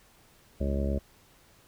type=harmonic tone; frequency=69.4 Hz; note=C#2; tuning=3 cents sharp; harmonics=1 / 2 / 3 / 4 / 5 / 6 / 7 / 8 / 9; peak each=-28 / -38 / -33 / -41 / -39 / -41 / -45 / -37 / -41 dBFS; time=0.6-0.99 s; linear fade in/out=10 ms; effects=pink hiss -60 dBFS RMS until 1.67 s